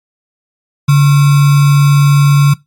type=tone with sample-and-hold; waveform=sine; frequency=142.8 Hz; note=D3; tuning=48 cents flat; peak=-3 dBFS; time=0.88-2.54 s; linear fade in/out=10 ms; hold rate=1225 Hz; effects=noise-tail reverb RT60 0.2 s tail -21 dB re dry + MP3 64 kbps